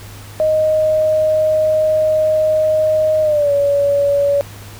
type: tone with pitch glide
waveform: sine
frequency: 622.3 to 567.4 Hz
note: D#5 to C#5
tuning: 0 to +40 cents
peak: -11 dBFS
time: 0.4-4.41 s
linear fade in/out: 0 ms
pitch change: -160 cents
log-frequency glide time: 3.22-3.52 s
effects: added 102 Hz sine -34 dBFS peak until 4.79 s + pink hiss -38 dBFS RMS until 4.79 s